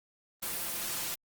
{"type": "noise with comb filter", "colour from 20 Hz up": "white", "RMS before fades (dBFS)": -35, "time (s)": [0.42, 1.15], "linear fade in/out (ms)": 10, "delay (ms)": 5.8, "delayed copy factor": 0.55, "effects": ["Opus 24 kbps"]}